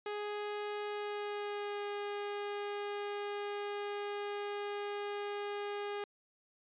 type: tone with pitch glide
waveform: sawtooth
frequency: 415.3 to 409.3 Hz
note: G#4 to G#4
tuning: 0 to -25 cents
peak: -33 dBFS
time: 0.06-6.04 s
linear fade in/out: 2 ms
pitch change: -25 cents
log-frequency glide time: 0.87-1.86 s
effects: resampled to 8000 Hz